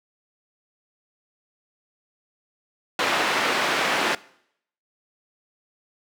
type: band-pass noise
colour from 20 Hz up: white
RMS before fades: -23 dBFS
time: 2.99-4.15 s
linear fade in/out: 2 ms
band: 270 to 2300 Hz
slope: 12 dB/octave
effects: noise-tail reverb RT60 0.7 s tail -21 dB re dry